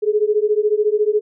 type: beating tone pair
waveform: sine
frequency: 415.3 / 429.3 Hz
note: G#4 / A4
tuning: 0 / -43 cents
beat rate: 14 Hz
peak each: -17 dBFS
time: 0.02-1.21 s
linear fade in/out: 20 ms
effects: none